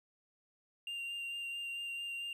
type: tone with vibrato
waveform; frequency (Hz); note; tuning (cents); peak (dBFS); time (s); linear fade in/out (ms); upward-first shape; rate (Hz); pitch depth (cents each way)
triangle; 2783; F7; -7; -37; 0.87-2.33; 2; sine; 4.5; 13
effects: none